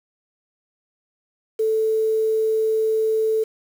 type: tone with quantisation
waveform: sine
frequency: 440 Hz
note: A4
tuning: in tune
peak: -17 dBFS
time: 1.59-3.44 s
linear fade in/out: 10 ms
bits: 7
effects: none